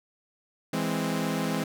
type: chord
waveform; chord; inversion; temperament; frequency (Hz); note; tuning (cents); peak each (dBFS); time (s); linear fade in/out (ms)
sawtooth; E augmented; none; equal; 164.81 / 207.7 / 261.6; E3 / G#3 / B#3; 0 / 0 / 0; -27; 0.73-1.64; 5
effects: none